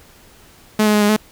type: tone with pitch steps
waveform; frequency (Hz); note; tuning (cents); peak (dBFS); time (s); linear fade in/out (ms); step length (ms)
sawtooth; 214.1 / 211.2 / 209.5 / 206.7 / 214.3; A3 / G#3 / G#3 / G#3 / A3; -47 / +29 / +15 / -8 / -45; -8; 0.79-1.165; 5; 75
effects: pink hiss -47 dBFS RMS until 1.31 s